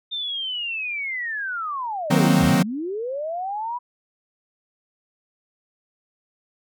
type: linear two-way sweep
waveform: sine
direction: down then up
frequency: 3636 to 60.9 to 992 Hz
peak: -25 dBFS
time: 0.11-3.79 s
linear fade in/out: 20 ms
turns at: 2.44 s
type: chord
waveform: 45% pulse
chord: C half-diminished seventh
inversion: first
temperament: equal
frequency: 155.56 / 185 / 233.1 / 261.6 Hz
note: Eb3 / Gb3 / Bb3 / C4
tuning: 0 / 0 / 0 / 0 cents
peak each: -20 / -20 / -23 / -21 dBFS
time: 2.1-2.63 s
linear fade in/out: 10 ms
effects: none